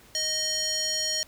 square tone with band-pass filter, 622.3 Hz, D#5, in tune, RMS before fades -28 dBFS, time 0.15-1.23 s, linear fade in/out 0 ms, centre 5400 Hz, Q 3.2, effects pink hiss -54 dBFS RMS until 1.27 s

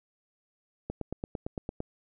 click train, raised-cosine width 2 ms, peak -20 dBFS, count 9, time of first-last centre 0.9-1.804 s, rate 8.85 Hz, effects none

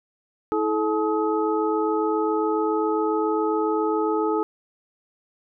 sine tone cluster, 323.9 / 431.2 / 859 / 1267 Hz, E4 / A4 / A5 / D#6, -30 / -35 / -42 / +31 cents, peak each -25 / -23 / -28 / -29 dBFS, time 0.52-4.43 s, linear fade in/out 0 ms, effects none

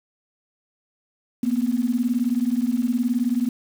sine beating tone pair, 233.1 / 252.1 Hz, A#3 / B3, 0 / +36 cents, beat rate 19 Hz, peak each -22 dBFS, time 1.43-3.49 s, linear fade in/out 5 ms, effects 7-bit

